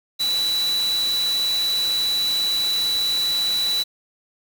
sine tone in noise, 3951 Hz, B7, in tune, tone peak -19 dBFS, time 0.19-3.84 s, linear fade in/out 20 ms, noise white, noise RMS -31 dBFS, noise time 0.19-3.84 s, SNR +9 dB, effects none

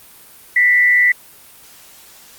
sine tone with frequency modulation, 1975.5 Hz, B6, in tune, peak -9 dBFS, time 0.56-1.12 s, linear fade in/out 5 ms, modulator 144 Hz, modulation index 0.39, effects white hiss -43 dBFS RMS until 2.38 s + Opus 32 kbps

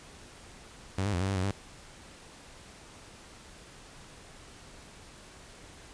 sawtooth tone with pitch steps, 95.8 / 102.8 / 87.3 / 96.3 / 98.3 / 92.2 / 98.9 Hz, G2 / G#2 / F2 / G2 / G2 / F#2 / G2, -39 / -17 / 0 / -30 / +5 / -6 / +16 cents, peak -24 dBFS, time 0.98-1.512 s, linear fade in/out 5 ms, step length 76 ms, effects pink hiss -51 dBFS RMS until 5.93 s + resampled to 22050 Hz

